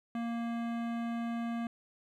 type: tone with hard clipping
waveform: sine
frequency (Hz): 233.1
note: A#3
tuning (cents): 0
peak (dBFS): -35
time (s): 0.15-1.67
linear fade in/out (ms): 2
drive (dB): 17
effects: none